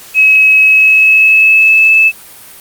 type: tone with pitch glide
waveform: sine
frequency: 2562 to 2616 Hz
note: E7 to E7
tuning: -50 to -14 cents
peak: -3 dBFS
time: 0.14-2.12 s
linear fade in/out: 50 ms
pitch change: +36 cents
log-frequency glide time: 0.61-1.93 s
effects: white hiss -34 dBFS RMS until 2.6 s + Opus 48 kbps